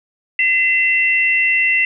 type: tone pair together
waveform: sine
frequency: 2037 / 2700 Hz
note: C7 / E7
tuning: -47 / +41 cents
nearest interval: perfect fourth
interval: 488 cents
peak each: -15 dBFS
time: 0.39-1.85 s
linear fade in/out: 2 ms
effects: none